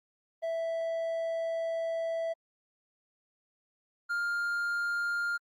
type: tone pair in turn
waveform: triangle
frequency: 659.3 / 1403.9 Hz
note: E5 / F6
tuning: 0 / +9 cents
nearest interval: octave + minor second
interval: 1309 cents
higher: second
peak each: -28 / -27 dBFS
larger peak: second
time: 0.42-2.34 / 4.09-5.38 s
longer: first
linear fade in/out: 20 ms
effects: Opus 32 kbps